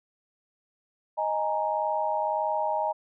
sine chord, D# suspended fourth, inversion none, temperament equal, 622.3 / 830.6 / 932.3 Hz, D#5 / G#5 / A#5, 0 / 0 / 0 cents, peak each -29 dBFS, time 1.17-2.93 s, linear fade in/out 20 ms, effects none

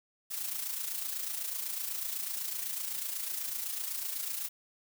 blue noise with amplitude modulation, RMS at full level -34 dBFS, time 0.3-4.49 s, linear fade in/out 20 ms, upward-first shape sine, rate 28 Hz, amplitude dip 55%, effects none

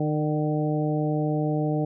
harmonic tone with a mistuned harmonic, 152.2 Hz, D#3, 38 cents flat, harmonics 1 / 2 / 3 / 4 / 5, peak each -25 / -27 / -31 / -32 / -34 dBFS, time 0-1.85 s, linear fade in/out 5 ms, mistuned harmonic 4, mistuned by -20 cents, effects none

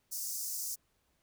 pink high-pass noise, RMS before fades -38 dBFS, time 0.11-0.76 s, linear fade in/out 20 ms, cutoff 5300 Hz, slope 48 dB/octave, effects pink hiss -75 dBFS RMS until 1.22 s

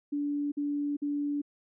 sine tone bursts, 289.4 Hz, D4, 25 cents flat, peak -28 dBFS, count 3, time 0.12-1.418 s, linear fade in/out 10 ms, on 400 ms, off 49 ms, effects none

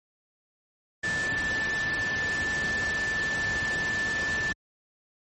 sine tone in noise, 1760 Hz, A6, in tune, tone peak -26 dBFS, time 1.03-4.53 s, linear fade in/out 10 ms, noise pink, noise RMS -34 dBFS, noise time 1.03-4.53 s, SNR +5 dB, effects high-pass 60 Hz 12 dB/octave + MP3 32 kbps

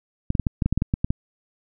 clicks, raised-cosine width 5 ms, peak -8 dBFS, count 12, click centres 0.304 / 0.352 / 0.397 / 0.468 / 0.622 / 0.66 / 0.726 / 0.776 / 0.821 / 0.939 / 1.045 / 1.105 s, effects none

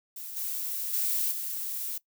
violet noise with level steps, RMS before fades -40 / -33 / -28 / -34 dBFS, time 0.16-1.98 s, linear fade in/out 5 ms, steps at 0.36 / 0.93 / 1.31 s, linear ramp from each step 10 ms, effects noise-tail reverb RT60 0.1 s tail -20 dB re dry

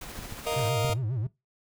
pink noise with tremolo, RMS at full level -40 dBFS, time 0.01-0.69 s, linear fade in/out 5 ms, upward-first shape square, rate 14 Hz, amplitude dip 25%
clicks, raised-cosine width 5 ms, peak -27 / -27 / -25 / -23 dBFS, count 4, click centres 0.19 / 0.324 / 0.848 / 0.898 s
sawtooth chord, Bb suspended fourth, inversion none, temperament just, 466.2 / 621.6 / 699.2 Hz, Bb4 / Eb5 / F5, 0 / -2 / +2 cents, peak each -26 / -27 / -30 dBFS, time 0.46-0.94 s, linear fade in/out 10 ms
triangle tone with vibrato, 118.2 Hz, A#2, 24 cents sharp, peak -25 dBFS, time 0.56-1.27 s, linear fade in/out 5 ms, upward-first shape sine, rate 7.4 Hz, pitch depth 230 cents each way
effects noise-tail reverb RT60 0.2 s tail -19 dB re dry

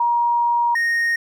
sine / triangle tone pair in turn, 948 / 1858.1 Hz, A#5 / A#6, +29 / -6 cents, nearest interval octave, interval 1165 cents, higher second, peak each -15 dBFS, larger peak neither, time 0-0.75 / 0.75-1.16 s, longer first, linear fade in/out 5 ms, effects none

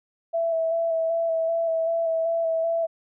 sine tone with vibrato, 659.3 Hz, E5, in tune, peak -21 dBFS, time 0.33-2.87 s, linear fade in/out 20 ms, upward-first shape square, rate 2.6 Hz, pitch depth 18 cents each way, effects none

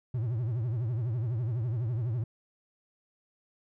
triangle tone with vibrato, 117.1 Hz, A#2, 8 cents sharp, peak -26 dBFS, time 0.14-2.24 s, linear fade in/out 5 ms, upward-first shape triangle, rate 12 Hz, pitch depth 210 cents each way, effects none

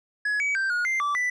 triangle tone with pitch steps, 1685 / 2274 / 1567 / 1443 / 2090 / 1161 / 1983 Hz, G#6 / C#7 / G6 / F#6 / C7 / D6 / B6, +25 / +44 / -1 / -44 / -2 / -20 / +7 cents, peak -21 dBFS, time 0.25-1.3 s, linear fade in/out 5 ms, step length 150 ms, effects resampled to 22050 Hz

